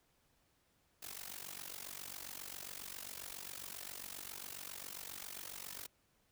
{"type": "noise with amplitude modulation", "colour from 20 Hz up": "white", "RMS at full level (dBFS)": -44, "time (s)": [1.02, 5.87], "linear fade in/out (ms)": 10, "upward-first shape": "sine", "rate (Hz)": 47.4, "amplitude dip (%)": 90, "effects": ["pink hiss -75 dBFS RMS until 6.31 s"]}